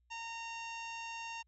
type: harmonic tone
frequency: 919 Hz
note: A#5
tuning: 25 cents flat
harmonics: 1 / 2 / 3 / 4 / 5 / 6 / 7 / 8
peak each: -44 / -52 / -45 / -57 / -59 / -55 / -55 / -64 dBFS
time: 0.1-1.43 s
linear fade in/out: 20 ms
effects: added 60 Hz sine -70 dBFS peak until 1.47 s